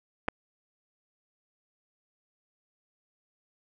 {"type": "clicks", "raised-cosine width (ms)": 0.5, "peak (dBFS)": [-21, -11], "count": 2, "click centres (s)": [0.281, 0.285], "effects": []}